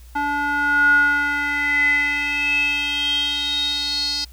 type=tone with band-pass filter sweep; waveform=square; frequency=288.6 Hz; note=D4; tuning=30 cents flat; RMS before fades=-20 dBFS; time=0.15-4.25 s; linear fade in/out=10 ms; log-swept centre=1100 to 4700 Hz; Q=9.7; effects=added 60 Hz sine -40 dBFS peak until 4.32 s + white hiss -53 dBFS RMS until 4.32 s